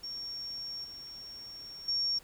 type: tone with level steps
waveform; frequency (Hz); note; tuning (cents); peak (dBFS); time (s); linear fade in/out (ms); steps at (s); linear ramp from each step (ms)
sine; 5520; F8; -21; -37 / -43 / -28; 0.03-2.19; 10; 0.84 / 1.88; 5
effects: pink hiss -58 dBFS RMS until 2.23 s